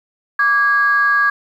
sine tone pair together, 1163 / 1644.7 Hz, D6 / G#6, -17 / -17 cents, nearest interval tritone, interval 600 cents, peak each -15 / -12 dBFS, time 0.39-1.3 s, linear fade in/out 5 ms, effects tanh soft clip ceiling -5 dBFS + 8-bit

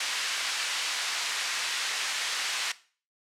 pink band-pass noise, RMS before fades -31 dBFS, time 0-2.72 s, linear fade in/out 5 ms, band 1700 to 6800 Hz, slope 12 dB/octave, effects noise-tail reverb RT60 0.4 s tail -17 dB re dry + low-pass 11000 Hz 12 dB/octave

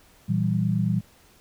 sine chord, E diminished, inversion second, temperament equal with one note detuned, 116.54 / 164.81 / 193.52 Hz, Bb2 / E3 / G3, 0 / 0 / -22 cents, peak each -25 dBFS, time 0.28-1.01 s, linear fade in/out 20 ms, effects pink hiss -56 dBFS RMS until 1.4 s

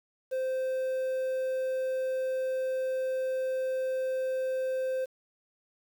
triangle tone with quantisation, 520 Hz, C5, 11 cents flat, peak -26 dBFS, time 0.31-5.06 s, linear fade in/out 20 ms, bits 9, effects none

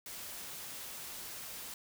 white noise, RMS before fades -45 dBFS, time 0.06-1.74 s, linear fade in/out 2 ms, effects none

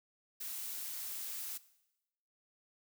blue noise, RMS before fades -42 dBFS, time 0.4-1.58 s, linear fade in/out 10 ms, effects noise-tail reverb RT60 0.9 s tail -18 dB re dry

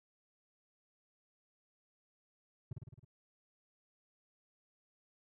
triangle tone with echo, 124.8 Hz, B2, 19 cents sharp, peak -35 dBFS, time 2.71-2.73 s, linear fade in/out 5 ms, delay 53 ms, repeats 6, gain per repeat -3 dB, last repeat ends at 3.048 s, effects none

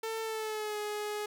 sawtooth tone with pitch glide, 446.6 to 419.1 Hz, A4 to G#4, +26 to +16 cents, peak -30 dBFS, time 0.03-1.26 s, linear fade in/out 5 ms, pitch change -110 cents, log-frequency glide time 0.22-0.78 s, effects none

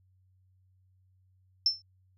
sine tone with exponential decay, 5330 Hz, E8, 18 cents sharp, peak -18 dBFS, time 1.66-1.82 s, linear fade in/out 2 ms, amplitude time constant 34 ms, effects added 93 Hz sine -63 dBFS peak until 2.17 s

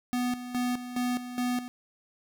square tone with tremolo, 247 Hz, B3, in tune, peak -27 dBFS, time 0.13-1.68 s, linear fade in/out 0 ms, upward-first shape square, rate 2.4 Hz, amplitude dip 70%, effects none

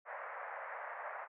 pink band-pass noise, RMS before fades -45 dBFS, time 0.05-1.28 s, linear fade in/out 50 ms, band 560 to 2000 Hz, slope 48 dB/octave, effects none

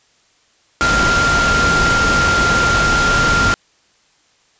sine tone in noise, 1391 Hz, F6, 7 cents flat, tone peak -13 dBFS, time 0.81-3.54 s, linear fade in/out 0 ms, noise pink, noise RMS -17 dBFS, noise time 0.81-3.54 s, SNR +1 dB, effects white hiss -56 dBFS RMS until 4.59 s + resampled to 16000 Hz

